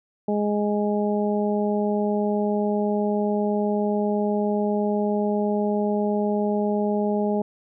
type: harmonic tone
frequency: 207.7 Hz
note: G#3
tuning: in tune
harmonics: 1 / 2 / 3 / 4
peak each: -23 / -25 / -28 / -31 dBFS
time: 0.28-7.42 s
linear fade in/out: 5 ms
effects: none

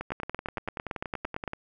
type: two click trains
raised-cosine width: 0.5 ms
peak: -16 / -19 dBFS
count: 13 / 17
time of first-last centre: 0.12-1.477 / 0.01-1.534 s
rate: 8.84 / 10.5 Hz
effects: none

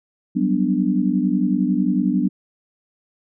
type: chord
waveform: sine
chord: G major seventh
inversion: third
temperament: equal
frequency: 185 / 196 / 246.9 / 293.7 Hz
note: F#3 / G3 / B3 / D4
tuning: 0 / 0 / 0 / 0 cents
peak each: -22 / -22 / -21 / -22 dBFS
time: 0.35-2.29 s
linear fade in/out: 20 ms
effects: none

